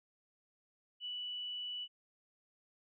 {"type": "tone", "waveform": "sine", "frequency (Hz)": 2960, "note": "F#7", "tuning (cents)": 0, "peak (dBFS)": -39, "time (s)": [1, 1.88], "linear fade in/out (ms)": 50, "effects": []}